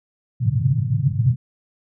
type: band-pass noise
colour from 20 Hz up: white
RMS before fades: -19 dBFS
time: 0.4-1.36 s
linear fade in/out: 20 ms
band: 110 to 140 Hz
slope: 48 dB/octave
effects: none